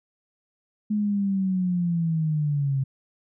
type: linear sweep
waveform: sine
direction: down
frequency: 212.5 to 132.9 Hz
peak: -21 dBFS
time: 0.9-2.84 s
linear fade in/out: 10 ms
effects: none